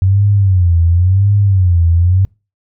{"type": "tone with vibrato", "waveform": "sine", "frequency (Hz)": 92.5, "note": "F#2", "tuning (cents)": 0, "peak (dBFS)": -7, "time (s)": [0.02, 2.25], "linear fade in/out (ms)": 0, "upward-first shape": "sine", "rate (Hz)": 0.94, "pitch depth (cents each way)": 170, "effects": ["noise-tail reverb RT60 0.3 s tail -26 dB re dry"]}